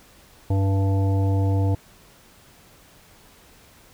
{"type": "harmonic tone", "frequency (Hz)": 97.3, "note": "G2", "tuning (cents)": -12, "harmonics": [1, 3, 5, 7, 9], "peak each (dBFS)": [-18, -28, -32, -35, -37], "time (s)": [0.5, 1.75], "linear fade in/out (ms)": 5, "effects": ["pink hiss -52 dBFS RMS until 3.93 s"]}